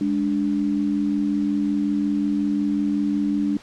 sine tone pair together, 206.4 / 291.9 Hz, G#3 / D4, -10 / -10 cents, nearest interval tritone, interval 600 cents, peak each -23 / -21 dBFS, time 0.01-3.57 s, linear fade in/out 2 ms, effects pink hiss -46 dBFS RMS until 3.62 s + low-pass 6000 Hz 12 dB/octave

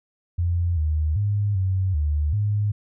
sine tone with pitch steps, 86.5 / 77.3 / 102.7 / 94.4 / 74.6 / 104 Hz, F2 / D#2 / G#2 / F#2 / D2 / G#2, -16 / -11 / -19 / +35 / +28 / +3 cents, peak -19 dBFS, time 0.38-2.72 s, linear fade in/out 10 ms, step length 390 ms, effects none

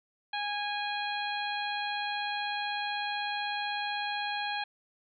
harmonic tone, 824 Hz, G#5, 14 cents flat, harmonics 1 / 2 / 3 / 4 / 5, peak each -34 / -37 / -39 / -40 / -41 dBFS, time 0.33-4.64 s, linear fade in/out 5 ms, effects none

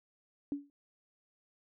sine tone with exponential decay, 284.8 Hz, C#4, 47 cents sharp, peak -29 dBFS, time 0.52-0.7 s, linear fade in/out 1 ms, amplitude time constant 39 ms, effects none

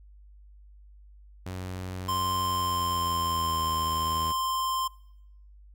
sawtooth tone with pitch glide, 92.3 to 80.35 Hz, F#2 to E2, -4 to -44 cents, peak -30 dBFS, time 1.46-4.32 s, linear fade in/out 5 ms, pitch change -240 cents, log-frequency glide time 2.42-3.69 s
square tone, 1046.5 Hz, C6, in tune, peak -27 dBFS, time 2.08-4.88 s, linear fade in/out 10 ms
effects noise-tail reverb RT60 0.8 s tail -23 dB re dry + added 50 Hz sine -49 dBFS peak until 5.74 s

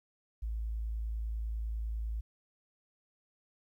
sine tone, 55 Hz, A1, in tune, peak -33 dBFS, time 0.42-2.21 s, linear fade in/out 10 ms, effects 12-bit

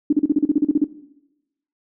sine tone bursts, 293.7 Hz, D4, in tune, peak -11 dBFS, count 12, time 0.1-0.843 s, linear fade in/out 5 ms, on 28 ms, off 37 ms, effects noise-tail reverb RT60 0.9 s tail -17 dB re dry

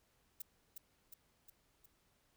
violet noise with echo, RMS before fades -44 dBFS, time 0.4-0.42 s, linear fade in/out 5 ms, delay 360 ms, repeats 4, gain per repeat -4 dB, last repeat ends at 1.86 s, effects pink hiss -75 dBFS RMS until 2.36 s

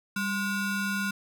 square ring-modulated tone, 622 Hz, D#5, 1 cent flat, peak -25 dBFS, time 0.16-1.11 s, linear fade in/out 5 ms, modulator 820 Hz, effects none

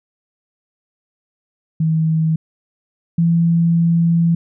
sine tone pair in turn, 159.8 / 167.93 Hz, D#3 / E3, +47 / +32 cents, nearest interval minor second, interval 85 cents, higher second, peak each -13 / -11 dBFS, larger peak second, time 1.8-2.36 / 3.18-4.35 s, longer second, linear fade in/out 5 ms, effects none

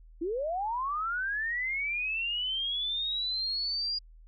sine linear sweep, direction up, 311.1 to 4853 Hz, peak -29 dBFS, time 0.21-3.99 s, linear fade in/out 10 ms, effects added 40 Hz sine -50 dBFS peak until 4.27 s

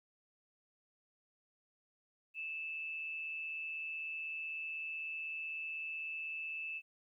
sine tone with amplitude modulation, 2630 Hz, E7, 5 cents flat, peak -37 dBFS, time 2.34-6.82 s, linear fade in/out 50 ms, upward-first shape sine, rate 156 Hz, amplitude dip 45%, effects 13-bit

